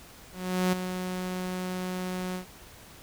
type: tone with ADSR envelope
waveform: sawtooth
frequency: 183.2 Hz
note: F#3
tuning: 17 cents flat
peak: -18 dBFS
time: 0.32-2.46 s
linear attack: 410 ms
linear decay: 4 ms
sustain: -9 dB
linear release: 110 ms
effects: pink hiss -50 dBFS RMS until 3.02 s